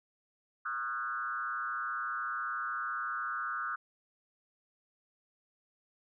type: tone with frequency modulation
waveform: sine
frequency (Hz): 1357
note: E6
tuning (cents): +50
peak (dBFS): -33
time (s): 0.65-3.76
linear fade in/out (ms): 10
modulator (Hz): 128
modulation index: 1.4
effects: none